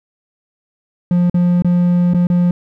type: tone with dropouts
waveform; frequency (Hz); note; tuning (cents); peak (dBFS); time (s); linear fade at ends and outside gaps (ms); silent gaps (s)
triangle; 176.3; F3; +17; -8; 1.11-2.51; 2; 1.298-1.343 / 1.622-1.646 / 2.136-2.145 / 2.27-2.3
effects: none